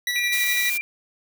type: tone with tremolo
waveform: 25% pulse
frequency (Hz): 1952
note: B6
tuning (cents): -21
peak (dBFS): -18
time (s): 0.07-0.7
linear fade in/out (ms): 2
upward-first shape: square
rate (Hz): 12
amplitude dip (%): 30
type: tone with vibrato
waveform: sine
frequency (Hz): 2378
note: D7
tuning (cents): +21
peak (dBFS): -24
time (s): 0.16-0.81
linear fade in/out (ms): 0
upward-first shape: sine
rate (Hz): 5.9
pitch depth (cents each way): 8
type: noise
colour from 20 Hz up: blue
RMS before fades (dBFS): -28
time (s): 0.32-0.78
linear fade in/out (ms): 10
effects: none